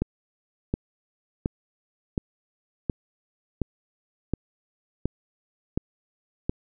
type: click train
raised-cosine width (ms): 3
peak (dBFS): -11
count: 10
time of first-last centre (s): 0.02-6.495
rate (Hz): 1.39
effects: none